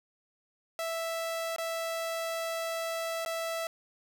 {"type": "tone with dropouts", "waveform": "sawtooth", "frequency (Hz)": 659.3, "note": "E5", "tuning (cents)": 0, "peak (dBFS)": -28, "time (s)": [0.79, 3.67], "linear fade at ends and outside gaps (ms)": 1, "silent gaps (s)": [[1.562, 1.583], [3.25, 3.26]], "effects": []}